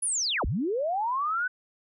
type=linear two-way sweep; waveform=sine; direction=down then up; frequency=10548 to 34.91 to 1523 Hz; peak=-25 dBFS; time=0.02-1.48 s; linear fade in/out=10 ms; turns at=0.45 s; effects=none